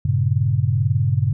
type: chord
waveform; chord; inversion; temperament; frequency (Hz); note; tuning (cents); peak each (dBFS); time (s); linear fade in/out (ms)
sine; G diminished; none; equal; 98 / 116.54 / 138.59; G2 / Bb2 / Db3; 0 / 0 / 0; -20; 0.05-1.33; 5
effects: none